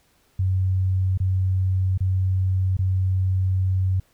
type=tone with dropouts; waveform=sine; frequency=93.8 Hz; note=F#2; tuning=24 cents sharp; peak=-18 dBFS; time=0.39-4 s; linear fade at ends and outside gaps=5 ms; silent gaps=1.176-1.201 / 1.977-2.005 / 2.769-2.789 s; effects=pink hiss -62 dBFS RMS until 4.13 s